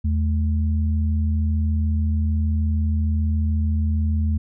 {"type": "tone pair together", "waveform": "sine", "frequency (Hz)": [80.6, 215.2], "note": ["E2", "A3"], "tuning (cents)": [-38, -38], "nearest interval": "octave + perfect fourth", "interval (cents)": 1700, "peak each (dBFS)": [-18, -27], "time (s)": [0.04, 4.38], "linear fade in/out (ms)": 10, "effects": []}